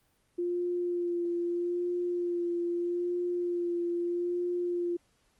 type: tone with vibrato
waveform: sine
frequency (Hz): 349.2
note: F4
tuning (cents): 0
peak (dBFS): -28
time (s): 0.38-4.97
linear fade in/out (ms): 10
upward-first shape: sine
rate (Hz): 0.79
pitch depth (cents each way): 19
effects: pink hiss -70 dBFS RMS until 5.39 s + Opus 24 kbps